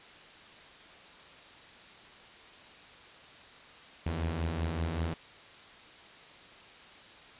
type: beating tone pair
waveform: sawtooth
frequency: 77.78 / 82.98 Hz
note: D#2 / E2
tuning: 0 / +12 cents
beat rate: 5.2 Hz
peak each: -33 / -28 dBFS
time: 4.06-5.14 s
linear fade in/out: 5 ms
effects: white hiss -52 dBFS RMS until 7.39 s + resampled to 8000 Hz